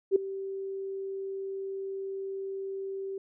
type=tone with ADSR envelope; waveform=sine; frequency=388.4 Hz; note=G4; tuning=16 cents flat; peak=-16 dBFS; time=0.11-3.18 s; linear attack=48 ms; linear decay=5 ms; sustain=-17 dB; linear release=3 ms; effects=none